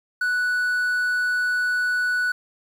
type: tone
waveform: triangle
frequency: 1480 Hz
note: F#6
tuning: in tune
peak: -18 dBFS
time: 0.21-2.32 s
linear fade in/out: 5 ms
effects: 8-bit